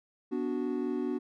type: chord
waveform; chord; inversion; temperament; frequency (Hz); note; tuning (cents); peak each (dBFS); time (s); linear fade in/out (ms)
triangle; B minor; none; equal with one note detuned; 246.9 / 291.6 / 370; B3 / D4 / F#4; 0 / -12 / 0; -32; 0.31-1.19; 20
effects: none